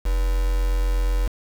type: tone with quantisation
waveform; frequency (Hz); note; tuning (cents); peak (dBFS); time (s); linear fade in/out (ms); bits
sine; 44.15; F1; +20; -18; 0.05-1.28; 10; 5
effects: none